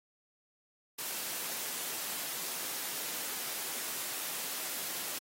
white noise, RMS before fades -38 dBFS, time 0.98-5.19 s, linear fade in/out 10 ms, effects high-pass 200 Hz 12 dB/octave + AAC 48 kbps

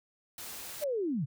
white noise, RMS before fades -43 dBFS, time 0.38-0.84 s, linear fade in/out 2 ms
sine linear sweep, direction down, 614 to 116.54 Hz, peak -29 dBFS, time 0.81-1.26 s, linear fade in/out 20 ms
effects none

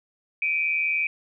sine tone pair together, 2329 / 2489 Hz, D7 / D#7, -15 / 0 cents, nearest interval minor second, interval 115 cents, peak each -24 / -25 dBFS, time 0.42-1.07 s, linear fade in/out 2 ms, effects none

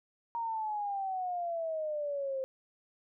sine exponential sweep, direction down, 940 to 523.3 Hz, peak -32 dBFS, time 0.35-2.44 s, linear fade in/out 0 ms, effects none

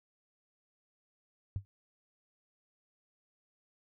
sine tone with exponential decay, 98.4 Hz, G2, 7 cents sharp, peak -28 dBFS, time 1.56-1.65 s, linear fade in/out 0 ms, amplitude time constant 19 ms, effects none

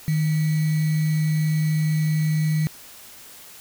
sine tone with sample-and-hold, 155.56 Hz, D#3, in tune, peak -18 dBFS, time 0.08-2.67 s, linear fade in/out 0 ms, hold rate 2100 Hz, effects white hiss -44 dBFS RMS until 3.6 s

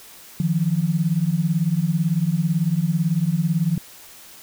sine beating tone pair, 155.4 / 173.4 Hz, D#3 / F3, -2 / -12 cents, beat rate 18 Hz, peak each -21 / -20 dBFS, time 0.4-3.78 s, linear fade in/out 2 ms, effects white hiss -44 dBFS RMS until 4.42 s

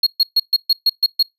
triangle tone bursts, 4297 Hz, C8, 45 cents sharp, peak -9 dBFS, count 8, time 0.03-1.228 s, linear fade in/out 5 ms, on 36 ms, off 130 ms, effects noise-tail reverb RT60 0.2 s tail -24 dB re dry

